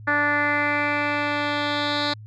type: tone with low-pass filter sweep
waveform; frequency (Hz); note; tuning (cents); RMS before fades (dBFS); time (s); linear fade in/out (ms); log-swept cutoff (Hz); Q
10% pulse; 292.3; D4; -8; -23; 0.07-2.14; 10; 1700 to 4000; 4.6
effects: added 107 Hz sine -38 dBFS peak until 2.26 s

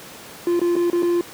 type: tone with dropouts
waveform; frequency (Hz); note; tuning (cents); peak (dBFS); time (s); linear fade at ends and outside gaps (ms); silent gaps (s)
triangle; 347; F4; -11; -14; 0.47-1.21; 1; 0.594-0.615 / 0.755-0.764 / 0.9-0.93 / 1.023-1.03
effects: pink hiss -39 dBFS RMS until 1.33 s + high-pass 150 Hz 12 dB/octave

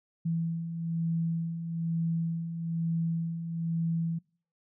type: beating tone pair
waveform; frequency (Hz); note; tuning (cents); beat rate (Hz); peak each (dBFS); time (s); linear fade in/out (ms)
sine; 164.81 / 165.91; E3 / E3; 0 / +11; 1.1; -37 / -29; 0.25-4.19; 10
effects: noise-tail reverb RT60 0.5 s tail -26 dB re dry

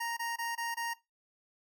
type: tone bursts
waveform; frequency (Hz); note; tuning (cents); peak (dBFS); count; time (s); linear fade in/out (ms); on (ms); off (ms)
25% pulse; 932.3; A#5; 0; -30; 5; 0-0.938; 10; 170; 22
effects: noise-tail reverb RT60 0.2 s tail -18 dB re dry

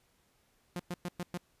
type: tone bursts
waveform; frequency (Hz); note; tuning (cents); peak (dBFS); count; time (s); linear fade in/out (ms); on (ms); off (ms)
sawtooth; 176.8; F3; +22; -31; 5; 0.76-1.375; 0; 35; 110
effects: pink hiss -71 dBFS RMS until 1.6 s + resampled to 32000 Hz

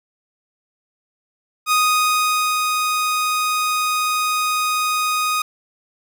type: tone with ADSR envelope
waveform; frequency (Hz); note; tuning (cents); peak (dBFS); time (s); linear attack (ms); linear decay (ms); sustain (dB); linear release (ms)
sawtooth; 1244.5; D#6; 0; -10; 1.66-5.42; 56; 860; -4; 4
effects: none

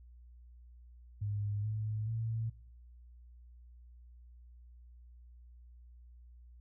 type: tone with pitch steps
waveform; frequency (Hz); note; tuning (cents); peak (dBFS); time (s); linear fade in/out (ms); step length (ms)
sine; 103.1 / 107.85 / 112.82; G#2 / A2 / A2; -12 / -34 / +44; -33; 1.21-2.5; 10; 430
effects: noise-tail reverb RT60 0.7 s tail -25 dB re dry + added 60 Hz sine -53 dBFS peak until 6.6 s

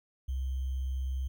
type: tone with sample-and-hold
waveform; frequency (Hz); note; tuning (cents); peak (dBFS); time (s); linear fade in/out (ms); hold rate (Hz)
sine; 65.41; C2; 0; -30; 0.28-1.28; 10; 3150
effects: none

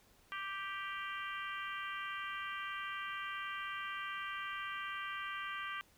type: harmonic tone with a mistuned harmonic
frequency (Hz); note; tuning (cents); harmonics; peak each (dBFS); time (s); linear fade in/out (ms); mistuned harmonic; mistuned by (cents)
392; G4; 0; 3 / 4 / 5 / 6 / 7 / 8; -43 / -45 / -47 / -49 / -50 / -51; 0.32-5.81; 0; 7; +21
effects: pink hiss -67 dBFS RMS until 5.97 s

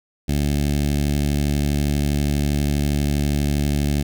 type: tone with notch filter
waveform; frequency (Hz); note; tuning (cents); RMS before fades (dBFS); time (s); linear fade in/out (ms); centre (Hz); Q
15% pulse; 72.4; D2; -24; -20; 0.28-4.03; 10; 1100; 0.52
effects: none

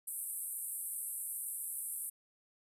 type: band-pass noise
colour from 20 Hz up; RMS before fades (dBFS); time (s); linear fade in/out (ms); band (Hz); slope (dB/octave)
white; -41; 0.07-2.1; 10; 8300 to 13000; 96
effects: none

